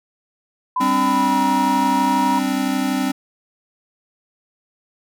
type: tone with pitch glide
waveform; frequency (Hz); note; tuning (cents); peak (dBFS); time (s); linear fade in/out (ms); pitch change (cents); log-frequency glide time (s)
sine; 1005 to 953; B5 to A#5; +30 to +38; -17; 0.76-2.39; 5; -92; 1.02-1.41
type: chord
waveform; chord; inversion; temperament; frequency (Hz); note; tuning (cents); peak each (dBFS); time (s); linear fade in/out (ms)
square; G suspended fourth; none; equal; 196 / 261.6 / 293.7; G3 / C4 / D4; 0 / 0 / 0; -26 / -21 / -25; 0.8-3.12; 10
effects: none